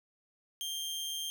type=tone with amplitude modulation; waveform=sawtooth; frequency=3184 Hz; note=G7; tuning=26 cents sharp; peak=-30 dBFS; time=0.61-1.3 s; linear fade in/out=0 ms; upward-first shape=sine; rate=157 Hz; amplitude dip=45%; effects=none